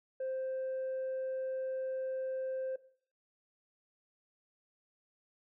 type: tone with tanh clipping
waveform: sine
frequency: 523.3 Hz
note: C5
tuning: in tune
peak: -35 dBFS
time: 0.2-2.76 s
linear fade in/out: 5 ms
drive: 1 dB
effects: noise-tail reverb RT60 0.5 s tail -17 dB re dry